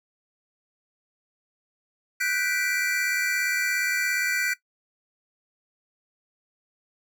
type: chord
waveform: square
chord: G major seventh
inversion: third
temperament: equal with one note detuned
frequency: 1480 / 1557.2 / 1975.5 / 2349 Hz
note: F#6 / G6 / B6 / D7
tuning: 0 / -12 / 0 / 0 cents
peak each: -30 / -32 / -29 / -31 dBFS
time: 2.2-4.54 s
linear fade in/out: 10 ms
effects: noise-tail reverb RT60 0.1 s tail -17 dB re dry